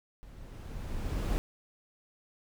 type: noise with level ramp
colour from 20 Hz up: brown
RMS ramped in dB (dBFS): -50 to -28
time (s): 0.23-1.38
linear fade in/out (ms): 0
effects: none